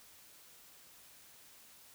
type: silence
effects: white hiss -59 dBFS RMS until 1.94 s

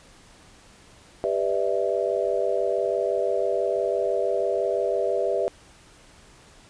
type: chord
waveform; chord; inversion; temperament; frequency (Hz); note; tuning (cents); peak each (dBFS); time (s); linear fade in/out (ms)
sine; E minor seventh; first; just; 395.6 / 494.4 / 593.3 / 659.3; G4 / B4 / D5 / E5; +16 / +2 / +18 / 0; -27; 1.24-5.48; 0
effects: pink hiss -52 dBFS RMS until 6.69 s + resampled to 22050 Hz

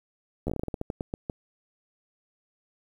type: slowing click train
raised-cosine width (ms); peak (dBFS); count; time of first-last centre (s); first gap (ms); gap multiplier
2; -17; 15; 0.47-1.298; 12; 1.22
effects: 9-bit

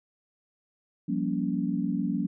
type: chord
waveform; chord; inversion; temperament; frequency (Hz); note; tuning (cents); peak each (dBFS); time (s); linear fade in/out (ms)
sine; G half-diminished seventh; third; just; 176.4 / 196 / 235.2 / 282.2; F3 / G3 / Bb3 / Db4; +18 / 0 / +16 / +31; -31; 1.08-2.27; 10
effects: none

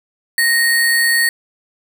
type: tone with sample-and-hold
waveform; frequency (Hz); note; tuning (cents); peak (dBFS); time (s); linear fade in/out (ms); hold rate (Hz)
sine; 1864.7; A#6; 0; -11; 0.38-1.29; 2; 6300
effects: none

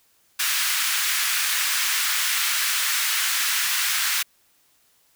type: high-pass noise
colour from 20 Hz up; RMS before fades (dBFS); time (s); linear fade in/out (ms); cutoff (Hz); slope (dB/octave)
pink; -23; 0.39-4.23; 10; 1400; 24
effects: white hiss -62 dBFS RMS until 5.15 s

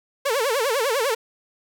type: tone with vibrato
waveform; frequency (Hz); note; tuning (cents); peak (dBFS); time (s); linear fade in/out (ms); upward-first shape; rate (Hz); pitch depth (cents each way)
sawtooth; 500; B4; +21; -16; 0.25-1.15; 10; sine; 10; 240
effects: none

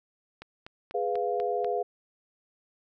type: click train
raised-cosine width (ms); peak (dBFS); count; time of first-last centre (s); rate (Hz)
0.3; -26; 6; 0.42-1.645; 4.08
type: chord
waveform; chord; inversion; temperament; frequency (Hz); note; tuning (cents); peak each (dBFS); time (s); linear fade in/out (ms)
sine; F diminished; first; equal with one note detuned; 415.3 / 496.5 / 698.5; Ab4 / Cb5 / F5; 0 / +9 / 0; -30 / -31 / -30; 0.94-1.83; 10
effects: none

